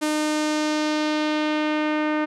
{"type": "tone with low-pass filter sweep", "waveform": "sawtooth", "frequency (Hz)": 304.7, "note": "D#4", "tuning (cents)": -36, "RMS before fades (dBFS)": -23, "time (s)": [0.01, 2.26], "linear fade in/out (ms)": 20, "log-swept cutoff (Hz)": [10000, 1900], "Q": 1.3, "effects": []}